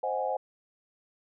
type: chord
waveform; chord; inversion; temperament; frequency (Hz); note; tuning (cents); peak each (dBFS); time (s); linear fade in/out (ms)
sine; Ab dominant seventh; first; equal; 523.3 / 622.3 / 740 / 830.6; C5 / Eb5 / Gb5 / Ab5; 0 / 0 / 0 / 0; -32 / -35 / -33 / -33; 0.03-0.37; 5
effects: none